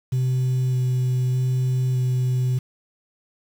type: tone with vibrato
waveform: sine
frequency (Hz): 127.7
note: C3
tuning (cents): -42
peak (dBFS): -16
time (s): 0.12-2.59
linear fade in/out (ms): 10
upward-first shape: square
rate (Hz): 0.82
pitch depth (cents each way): 9
effects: tanh soft clip ceiling -17 dBFS + 7-bit